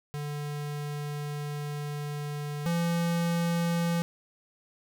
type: tone pair in turn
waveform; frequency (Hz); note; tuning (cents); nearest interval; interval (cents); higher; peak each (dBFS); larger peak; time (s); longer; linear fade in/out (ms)
square; 146.83 / 170.07; D3 / F3; 0 / -46; minor third; 254; second; -33 / -26; second; 0.14-2.66 / 2.66-4.02; first; 0
effects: none

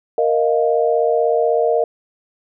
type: chord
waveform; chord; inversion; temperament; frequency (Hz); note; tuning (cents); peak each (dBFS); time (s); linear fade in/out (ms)
sine; Bb suspended fourth; none; equal; 466.2 / 622.3 / 698.5; Bb4 / Eb5 / F5; 0 / 0 / 0; -16 / -18 / -20; 0.18-1.84; 2
effects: none

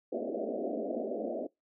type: band-pass noise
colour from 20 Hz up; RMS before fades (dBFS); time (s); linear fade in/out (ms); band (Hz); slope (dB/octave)
white; -35; 0.12-1.47; 10; 210 to 680; 96
effects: noise-tail reverb RT60 0.2 s tail -24 dB re dry

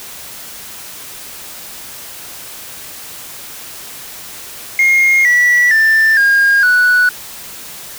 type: tone with pitch steps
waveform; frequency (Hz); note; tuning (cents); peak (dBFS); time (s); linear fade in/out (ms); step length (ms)
sine; 2138 / 1949.3 / 1777.2 / 1620.3 / 1477.3; C7 / B6 / A6 / G#6 / F#6; +37 / -23 / +17 / -43 / -3; -5; 4.79-7.09; 2; 460
effects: tanh soft clip ceiling -6 dBFS + white hiss -31 dBFS RMS until 7.98 s

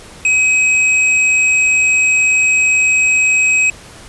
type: tone with hard clipping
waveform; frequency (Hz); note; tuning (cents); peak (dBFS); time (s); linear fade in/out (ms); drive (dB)
triangle; 2537; D#7; +33; -11; 0.25-3.7; 2; 15
effects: pink hiss -37 dBFS RMS until 4.08 s + resampled to 24000 Hz

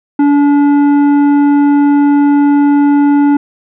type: tone with tanh clipping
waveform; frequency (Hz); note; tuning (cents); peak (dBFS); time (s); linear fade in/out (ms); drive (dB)
sine; 287.2; D4; -39; -7; 0.19-3.37; 5; 10
effects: none

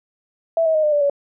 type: tone with pitch steps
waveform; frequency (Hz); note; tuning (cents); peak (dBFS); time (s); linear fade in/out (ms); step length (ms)
sine; 659.3 / 639.8 / 620.9 / 602.5 / 584.7 / 567.4; E5 / D#5 / D#5 / D5 / D5 / C#5; 0 / +48 / -4 / +44 / -8 / +40; -14; 0.57-1.098; 2; 88
effects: none

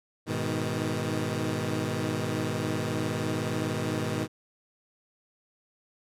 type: chord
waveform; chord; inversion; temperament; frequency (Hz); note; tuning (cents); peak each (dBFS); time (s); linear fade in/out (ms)
15% pulse; G# minor; none; equal with one note detuned; 103.83 / 123.47 / 157.37; G#2 / B2 / D#3; 0 / 0 / +20; -26; 0.26-4.28; 50
effects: low-pass 12000 Hz 12 dB/octave

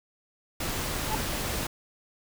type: noise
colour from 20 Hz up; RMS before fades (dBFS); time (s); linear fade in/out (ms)
pink; -31; 0.6-1.67; 5
type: tone with exponential growth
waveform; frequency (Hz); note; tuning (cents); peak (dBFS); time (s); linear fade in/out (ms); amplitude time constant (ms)
sine; 869; A5; -22; -24; 1-1.15; 2; 31
effects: none

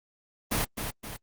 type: noise with echo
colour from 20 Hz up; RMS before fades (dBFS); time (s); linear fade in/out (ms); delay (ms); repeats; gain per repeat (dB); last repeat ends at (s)
pink; -27; 0.51-0.65; 10; 260; 2; -6; 1.17
effects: Opus 32 kbps

